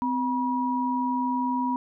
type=tone pair together; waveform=sine; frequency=256.2 / 964.5 Hz; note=C4 / B5; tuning=-36 / -41 cents; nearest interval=octave + major seventh; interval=2295 cents; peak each=-26 dBFS; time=0.02-1.76 s; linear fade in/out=0 ms; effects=none